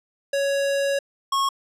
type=tone pair in turn; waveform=square; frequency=557 / 1094.2 Hz; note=C#5 / C#6; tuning=+8 / -23 cents; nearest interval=octave; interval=1169 cents; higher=second; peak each=-21 / -20 dBFS; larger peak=second; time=0.33-0.99 / 1.32-1.49 s; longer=first; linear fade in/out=5 ms; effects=low-pass 10000 Hz 12 dB/octave